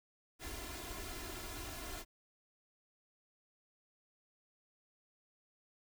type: noise with comb filter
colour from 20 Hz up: pink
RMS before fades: -45 dBFS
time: 0.39-2.05 s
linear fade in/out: 50 ms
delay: 2.9 ms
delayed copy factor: +0.75
effects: none